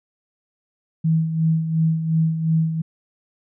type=tone with tremolo; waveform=sine; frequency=161.1 Hz; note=E3; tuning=39 cents flat; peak=-14 dBFS; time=1.04-2.82 s; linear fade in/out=10 ms; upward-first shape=sine; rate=2.8 Hz; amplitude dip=60%; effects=none